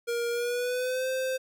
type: tone with pitch glide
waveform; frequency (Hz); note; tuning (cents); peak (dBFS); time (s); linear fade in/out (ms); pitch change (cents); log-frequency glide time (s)
square; 471.7 to 520.4; A#4 to C5; +20 to -9; -28; 0.07-1.38; 20; +171; 0.3-1.09
effects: none